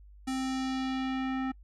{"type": "tone with low-pass filter sweep", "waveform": "square", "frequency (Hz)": 262.5, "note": "C4", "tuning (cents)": 6, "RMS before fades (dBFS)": -32, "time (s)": [0.27, 1.52], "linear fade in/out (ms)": 10, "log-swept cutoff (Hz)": [9100, 1700], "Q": 1.3, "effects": ["noise-tail reverb RT60 0.1 s tail -26 dB re dry", "added 50 Hz sine -50 dBFS peak until 1.63 s"]}